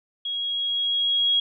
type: tone with level ramp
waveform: sine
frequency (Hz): 3302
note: G#7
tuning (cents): -11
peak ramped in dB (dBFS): -26 to -17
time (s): 0.25-1.4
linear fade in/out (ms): 5
effects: none